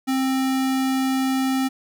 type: tone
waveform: square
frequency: 264 Hz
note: C4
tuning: 16 cents sharp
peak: -20 dBFS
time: 0.07-1.69 s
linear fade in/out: 20 ms
effects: none